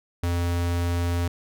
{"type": "tone", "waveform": "square", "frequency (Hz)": 86.6, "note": "F2", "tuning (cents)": -14, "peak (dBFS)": -23, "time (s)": [0.23, 1.28], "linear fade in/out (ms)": 5, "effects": []}